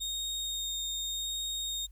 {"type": "tone with vibrato", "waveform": "30% pulse", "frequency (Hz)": 3702, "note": "A#7", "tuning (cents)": -13, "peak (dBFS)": -30, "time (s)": [0, 1.87], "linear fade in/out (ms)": 20, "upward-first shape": "sine", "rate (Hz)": 0.85, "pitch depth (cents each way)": 9, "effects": ["added 50 Hz sine -49 dBFS peak until 1.91 s", "white hiss -74 dBFS RMS until 1.91 s"]}